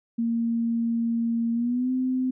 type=tone with pitch glide; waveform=sine; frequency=231.4 to 256.8 Hz; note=A#3 to C4; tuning=-13 to -32 cents; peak=-22 dBFS; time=0.18-2.31 s; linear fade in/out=10 ms; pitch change=+181 cents; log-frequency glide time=1.53-1.91 s; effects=none